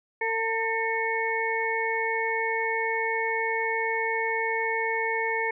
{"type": "harmonic tone with a mistuned harmonic", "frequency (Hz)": 451.5, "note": "A4", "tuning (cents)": 45, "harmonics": [1, 2, 4, 5], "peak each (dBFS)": [-30, -30, -30, -30], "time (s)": [0.21, 5.51], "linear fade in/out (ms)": 5, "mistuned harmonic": 5, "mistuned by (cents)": -42, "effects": []}